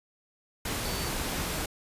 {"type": "tone in noise", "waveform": "sine", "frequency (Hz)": 4537, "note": "C#8", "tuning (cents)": 39, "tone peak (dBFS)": -41, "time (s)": [0.85, 1.09], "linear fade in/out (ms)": 5, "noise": "pink", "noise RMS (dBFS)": -32, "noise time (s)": [0.65, 1.66], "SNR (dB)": -12, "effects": ["resampled to 32000 Hz"]}